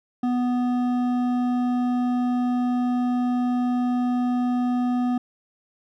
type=tone with hard clipping; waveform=triangle; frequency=246.9 Hz; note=B3; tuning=in tune; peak=-22 dBFS; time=0.23-5.18 s; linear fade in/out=5 ms; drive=13 dB; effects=none